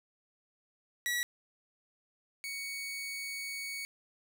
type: tone pair in turn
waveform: sawtooth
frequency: 1935 / 2232 Hz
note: B6 / C#7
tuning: -36 / +11 cents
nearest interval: major second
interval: 247 cents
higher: second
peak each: -27 / -34 dBFS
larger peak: first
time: 1.06-1.23 / 2.44-3.85 s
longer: second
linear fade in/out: 0 ms
effects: none